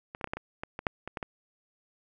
clicks, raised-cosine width 0.5 ms, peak -24 / -27 / -13 / -30 / -16 / -22 / -20 / -21 / -11 / -22 / -19 / -19 dBFS, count 12, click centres 0.149 / 0.212 / 0.243 / 0.274 / 0.335 / 0.37 / 0.635 / 0.791 / 0.868 / 1.076 / 1.172 / 1.228 s, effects none

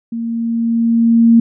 sine tone with level ramp, 230.7 Hz, A#3, 18 cents flat, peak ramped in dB -19 to -4 dBFS, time 0.12-1.4 s, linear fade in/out 5 ms, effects none

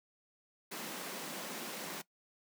pink high-pass noise, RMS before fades -43 dBFS, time 0.71-2.02 s, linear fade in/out 10 ms, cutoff 170 Hz, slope 48 dB/octave, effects noise-tail reverb RT60 0.1 s tail -19 dB re dry

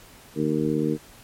harmonic tone, 76.6 Hz, D#2, 27 cents flat, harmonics 2 / 3 / 4 / 5 / 6, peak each -28 / -27 / -25 / -30 / -28 dBFS, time 0.35-0.98 s, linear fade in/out 50 ms, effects pink hiss -49 dBFS RMS until 1.23 s + MP3 64 kbps

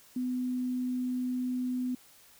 sine tone, 251.4 Hz, B3, 31 cents sharp, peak -29 dBFS, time 0.16-1.95 s, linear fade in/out 5 ms, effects white hiss -58 dBFS RMS until 2.39 s

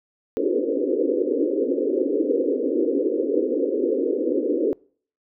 white band-pass noise, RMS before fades -22 dBFS, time 0.37-4.73 s, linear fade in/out 0 ms, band 260 to 520 Hz, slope 96 dB/octave, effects noise-tail reverb RT60 0.5 s tail -26 dB re dry

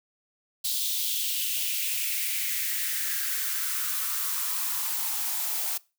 blue noise with high-pass filter sweep, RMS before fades -29 dBFS, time 0.64-5.78 s, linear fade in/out 10 ms, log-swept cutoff 3800 to 690 Hz, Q 3.3, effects noise-tail reverb RT60 0.3 s tail -22 dB re dry

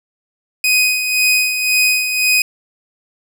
sawtooth tone with tremolo, 2502 Hz, D#7, 9 cents sharp, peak -7 dBFS, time 0.64-2.42 s, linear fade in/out 2 ms, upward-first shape sine, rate 1.9 Hz, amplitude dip 55%, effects none

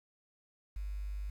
sine tone with quantisation, 50 Hz, G1, 35 cents sharp, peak -36 dBFS, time 0.76-1.3 s, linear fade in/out 5 ms, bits 10, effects none

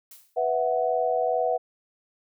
blue noise with exponential decay, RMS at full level -43 dBFS, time 0.11-0.44 s, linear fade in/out 5 ms, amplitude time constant 70 ms
sine chord, B suspended fourth, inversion none, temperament just, 493.9 / 658.5 / 740.8 Hz, B4 / E5 / F#5, 0 / -2 / +2 cents, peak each -26 dBFS, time 0.36-1.58 s, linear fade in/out 20 ms
effects none

